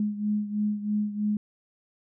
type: beating tone pair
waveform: sine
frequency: 208.6 / 211.7 Hz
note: G#3 / G#3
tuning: +8 / +33 cents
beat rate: 3.1 Hz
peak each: -26 / -31 dBFS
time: 0-1.37 s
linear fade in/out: 2 ms
effects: none